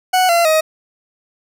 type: tone with pitch steps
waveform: 40% pulse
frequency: 740 / 682.5 / 629.5 Hz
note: F#5 / F5 / D#5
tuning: 0 / -40 / +20 cents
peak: -10 dBFS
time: 0.13-0.61 s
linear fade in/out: 10 ms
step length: 160 ms
effects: none